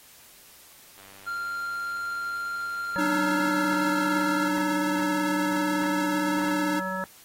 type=click train; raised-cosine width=0.3 ms; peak=-34 dBFS; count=318; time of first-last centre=0.98-4.218 s; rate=97.9 Hz
type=tone with pitch glide; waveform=triangle; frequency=1389 to 1380.2 Hz; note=F6 to F6; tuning=-10 to -21 cents; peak=-27 dBFS; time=1.26-4.49 s; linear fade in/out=20 ms; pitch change=-11 cents; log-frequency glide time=3.33-3.81 s
type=harmonic tone; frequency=187.8 Hz; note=F#3; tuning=26 cents sharp; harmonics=1 / 3 / 5 / 7 / 9; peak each=-34 / -34 / -34 / -34 / -34 dBFS; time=2.96-7.04 s; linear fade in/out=0 ms
type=tone with vibrato; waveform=square; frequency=300.2 Hz; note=D4; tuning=38 cents sharp; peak=-26 dBFS; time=2.98-6.8 s; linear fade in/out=10 ms; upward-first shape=sine; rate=18 Hz; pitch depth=36 cents each way
effects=white hiss -52 dBFS RMS until 7.24 s + AAC 48 kbps